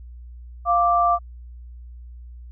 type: tone pair together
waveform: sine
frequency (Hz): 697.6 / 1174.7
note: F5 / D6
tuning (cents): -2 / 0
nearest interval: major sixth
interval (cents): 902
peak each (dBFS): -18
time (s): 0.65-1.19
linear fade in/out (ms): 50
effects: added 60 Hz sine -37 dBFS peak until 2.51 s